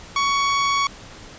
sawtooth tone, 1119 Hz, C#6, 16 cents sharp, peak -14 dBFS, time 0.16-0.87 s, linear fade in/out 2 ms, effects pink hiss -41 dBFS RMS until 1.38 s + resampled to 16000 Hz

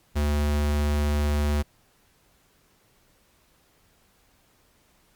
square tone, 73.7 Hz, D2, 7 cents sharp, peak -22 dBFS, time 0.15-1.63 s, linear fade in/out 20 ms, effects pink hiss -63 dBFS RMS until 5.15 s + Opus 48 kbps

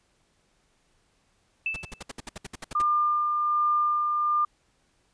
sine tone with exponential decay, 2637 Hz, E7, in tune, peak -23 dBFS, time 1.66-2.04 s, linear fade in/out 2 ms, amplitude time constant 81 ms
pink noise bursts, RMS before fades -37 dBFS, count 13, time 1.74-2.82 s, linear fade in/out 5 ms, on 24 ms, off 64 ms
sine tone with tremolo, 1200 Hz, D6, 37 cents sharp, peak -20 dBFS, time 2.75-4.45 s, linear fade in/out 5 ms, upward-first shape sine, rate 1.3 Hz, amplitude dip 30%
effects pink hiss -68 dBFS RMS until 5.13 s + resampled to 22050 Hz

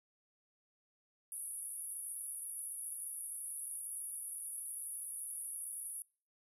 pink band-pass noise, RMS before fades -44 dBFS, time 1.32-6.02 s, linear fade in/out 0 ms, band 10000 to 11000 Hz, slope 96 dB/octave, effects noise-tail reverb RT60 0.4 s tail -25 dB re dry

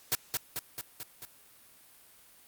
white noise with echo, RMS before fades -28 dBFS, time 0.12-0.15 s, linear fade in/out 0 ms, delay 220 ms, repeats 5, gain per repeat -3 dB, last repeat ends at 1.25 s, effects white hiss -58 dBFS RMS until 2.47 s + Opus 48 kbps

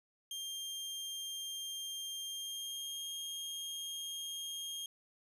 sawtooth tone with pitch glide, 3193 to 3232 Hz, G7 to G#7, +31 to -48 cents, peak -37 dBFS, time 0.31-4.86 s, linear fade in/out 2 ms, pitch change +21 cents, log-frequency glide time 2.22-3.1 s, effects resampled to 32000 Hz

